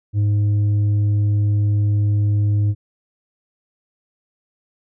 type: tone with tanh clipping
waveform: sine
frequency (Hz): 103.4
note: G#2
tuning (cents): -7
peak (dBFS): -15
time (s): 0.13-2.75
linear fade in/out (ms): 50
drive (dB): 4
effects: none